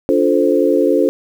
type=chord; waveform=sine; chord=D minor seventh; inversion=none; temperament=equal with one note detuned; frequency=289.3 / 349.2 / 440 / 523.3 Hz; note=D4 / F4 / A4 / C5; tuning=-26 / 0 / 0 / 0 cents; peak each=-16 dBFS; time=0.09-1.09 s; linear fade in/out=0 ms; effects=7-bit